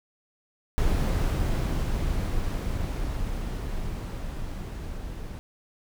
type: noise with level ramp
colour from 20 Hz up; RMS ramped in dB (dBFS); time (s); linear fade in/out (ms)
brown; -23 to -36; 0.78-5.39; 0
effects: none